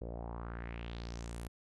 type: tone with low-pass filter sweep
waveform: sawtooth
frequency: 58 Hz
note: A#1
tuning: 8 cents flat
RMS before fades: -43 dBFS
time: 0.01-1.48 s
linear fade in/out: 5 ms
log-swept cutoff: 480 to 12000 Hz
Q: 3.1
effects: none